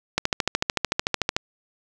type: click train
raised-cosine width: 0.2 ms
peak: -3 dBFS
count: 17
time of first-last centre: 0.18-1.365 s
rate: 13.5 Hz
effects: none